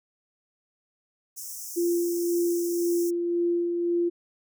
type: high-pass noise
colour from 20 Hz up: pink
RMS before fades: -38 dBFS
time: 1.36-3.11 s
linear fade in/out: 20 ms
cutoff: 5400 Hz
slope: 96 dB/octave
type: tone with tremolo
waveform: sine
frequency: 345.4 Hz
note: F4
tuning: 19 cents flat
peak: -21 dBFS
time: 1.76-4.1 s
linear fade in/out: 20 ms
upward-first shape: sine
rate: 1.9 Hz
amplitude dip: 35%
effects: none